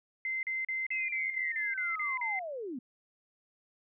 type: tone bursts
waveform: sine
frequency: 2074 Hz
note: C7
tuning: 16 cents flat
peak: -31 dBFS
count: 10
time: 0.25-2.392 s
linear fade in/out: 2 ms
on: 180 ms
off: 38 ms
type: linear sweep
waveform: sine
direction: down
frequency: 2627 to 228.2 Hz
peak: -36 dBFS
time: 0.91-2.79 s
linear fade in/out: 5 ms
effects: none